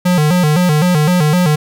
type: tone with vibrato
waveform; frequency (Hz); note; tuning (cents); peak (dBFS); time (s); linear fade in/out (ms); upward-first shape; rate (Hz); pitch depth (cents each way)
square; 164.81; E3; 0; -10; 0.05-1.56; 10; square; 3.9; 150
effects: none